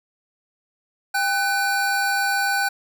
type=tone pair together; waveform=square; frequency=797 / 1504.5 Hz; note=G5 / F#6; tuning=+28 / +28 cents; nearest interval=major seventh; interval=1100 cents; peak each=-24 / -22 dBFS; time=1.14-2.69 s; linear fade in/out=10 ms; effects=none